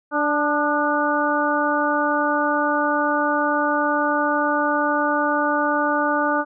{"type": "harmonic tone with a mistuned harmonic", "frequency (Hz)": 293.7, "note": "D4", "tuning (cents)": 0, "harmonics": [1, 2, 3, 4, 5], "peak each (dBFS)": [-24, -24, -24, -24, -24], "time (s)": [0.11, 6.45], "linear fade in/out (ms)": 50, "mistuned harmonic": 4, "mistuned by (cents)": 39, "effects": []}